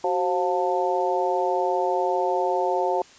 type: harmonic tone with a mistuned harmonic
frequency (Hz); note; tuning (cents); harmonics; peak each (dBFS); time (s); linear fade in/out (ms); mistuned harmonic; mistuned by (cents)
177.5; F3; +28; 2 / 3 / 4 / 5; -26 / -26 / -26 / -26; 0.04-3.02; 2; 2; +91
effects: white hiss -50 dBFS RMS until 3.18 s + resampled to 16000 Hz